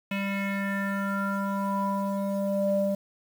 square tone with low-pass filter sweep, 197.7 Hz, G3, 15 cents sharp, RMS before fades -28 dBFS, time 0.11-2.95 s, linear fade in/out 5 ms, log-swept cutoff 2600 to 530 Hz, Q 5.6, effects 8-bit

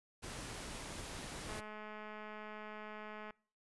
pink noise, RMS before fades -46 dBFS, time 0.22-1.61 s, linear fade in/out 20 ms
click train, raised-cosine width 0.5 ms, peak -34 dBFS, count 388, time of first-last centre 1.49-3.307 s, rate 213 Hz
effects noise-tail reverb RT60 0.5 s tail -25 dB re dry + resampled to 24000 Hz

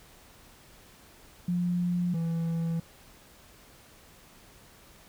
sine / triangle tone pair in turn, 176.5 / 165.78 Hz, F3 / E3, +19 / +10 cents, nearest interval minor second, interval 109 cents, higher first, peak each -25 dBFS, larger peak neither, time 1.48-2.14 / 2.14-2.8 s, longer neither, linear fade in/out 5 ms, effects pink hiss -55 dBFS RMS until 5.08 s

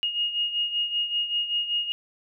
sine beating tone pair, 2860 / 2865.2 Hz, F7 / F7, +41 / +44 cents, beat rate 5.2 Hz, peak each -25 / -31 dBFS, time 0.03-1.92 s, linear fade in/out 0 ms, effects none

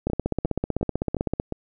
two click trains, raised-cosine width 2 ms, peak -10 / -14 dBFS, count 22 / 5, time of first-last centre 0.07-1.399 / 0.1-1.523 s, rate 15.8 / 2.81 Hz, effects none

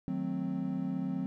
triangle chord, D# diminished seventh, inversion none, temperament equal, 155.56 / 185 / 220 / 261.6 Hz, D#3 / F#3 / A3 / C4, 0 / 0 / 0 / 0 cents, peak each -39 / -33 / -39 / -33 dBFS, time 0.08-1.26 s, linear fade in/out 0 ms, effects none

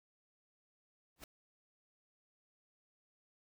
pink noise with exponential growth, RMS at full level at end -45 dBFS, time 1.16-1.24 s, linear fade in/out 2 ms, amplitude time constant 16 ms, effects none

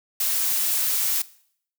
blue noise, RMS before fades -23 dBFS, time 0.2-1.22 s, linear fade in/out 5 ms, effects noise-tail reverb RT60 0.6 s tail -19 dB re dry

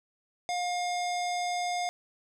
square tone with low-pass filter, 712 Hz, F5, 33 cents sharp, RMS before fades -31 dBFS, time 0.49-1.89 s, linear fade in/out 0 ms, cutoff 6800 Hz, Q 1.7, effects none

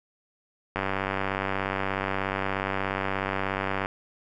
click train, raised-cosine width 0.5 ms, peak -12 dBFS, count 301, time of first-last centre 0.76-3.859 s, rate 96.8 Hz, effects none

